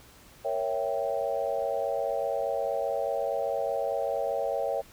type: chord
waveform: sine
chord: A# diminished seventh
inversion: none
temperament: equal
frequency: 466.2 / 554.4 / 659.3 / 784 Hz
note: A#4 / C#5 / E5 / G5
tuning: 0 / 0 / 0 / 0 cents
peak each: -34 / -30 / -32 / -34 dBFS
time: 0.44-4.82 s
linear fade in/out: 20 ms
effects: pink hiss -54 dBFS RMS until 4.92 s